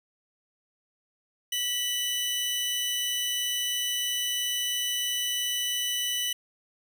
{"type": "tone pair together", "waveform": "sawtooth", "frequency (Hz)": [1946, 2979], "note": ["B6", "F#7"], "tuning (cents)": [-26, 11], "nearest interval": "perfect fifth", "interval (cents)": 737, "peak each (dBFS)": [-34, -24], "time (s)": [1.52, 6.33], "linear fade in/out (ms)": 5, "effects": []}